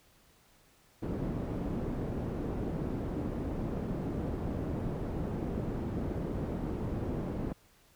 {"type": "low-pass noise", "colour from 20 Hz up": "white", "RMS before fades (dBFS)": -35, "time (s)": [1.02, 7.53], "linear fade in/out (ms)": 10, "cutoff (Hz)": 290, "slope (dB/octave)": 12, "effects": ["pink hiss -64 dBFS RMS until 7.95 s"]}